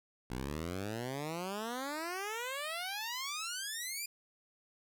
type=exponential sweep; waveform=10% pulse; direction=up; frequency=59.3 to 2446 Hz; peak=-29 dBFS; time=0.3-4.06 s; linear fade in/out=5 ms; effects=none